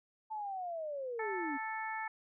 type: linear sweep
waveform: sine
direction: down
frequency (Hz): 885 to 264.4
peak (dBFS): -37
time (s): 0.3-1.58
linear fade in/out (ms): 20
type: harmonic tone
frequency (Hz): 440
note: A4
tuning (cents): 0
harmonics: 2 / 3 / 4 / 5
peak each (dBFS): -39 / -46 / -42 / -45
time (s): 1.19-2.08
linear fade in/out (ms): 5
effects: none